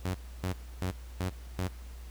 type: tone bursts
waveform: sawtooth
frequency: 92 Hz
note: F#2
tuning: 9 cents flat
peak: -26 dBFS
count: 5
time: 0.05-1.68 s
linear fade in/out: 5 ms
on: 94 ms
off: 290 ms
effects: added 60 Hz sine -42 dBFS peak until 2.1 s + pink hiss -56 dBFS RMS until 2.1 s